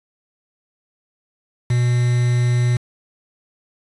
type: tone with quantisation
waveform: triangle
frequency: 121.9 Hz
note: B2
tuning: 22 cents flat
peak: -12 dBFS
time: 1.7-2.77 s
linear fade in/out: 5 ms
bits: 5
effects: resampled to 24000 Hz